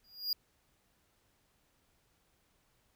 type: tone with exponential growth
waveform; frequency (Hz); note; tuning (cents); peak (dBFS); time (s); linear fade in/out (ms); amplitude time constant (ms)
square; 4846; D#8; -47; -28; 0.04-0.33; 2; 63
effects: pink hiss -73 dBFS RMS until 2.95 s